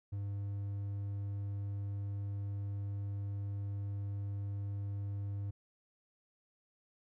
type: tone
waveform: triangle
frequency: 100.4 Hz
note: G2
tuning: 42 cents sharp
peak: -34 dBFS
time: 0.12-5.51 s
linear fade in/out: 10 ms
effects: none